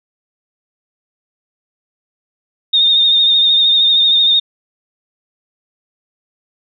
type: tone with vibrato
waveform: sine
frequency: 3671 Hz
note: A#7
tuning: 27 cents flat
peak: -8 dBFS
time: 2.73-4.4 s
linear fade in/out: 10 ms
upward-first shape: triangle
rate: 13 Hz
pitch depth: 44 cents each way
effects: none